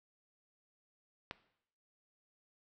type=click; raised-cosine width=0.3 ms; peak=-23 dBFS; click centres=1.311 s; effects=noise-tail reverb RT60 0.7 s tail -17 dB re dry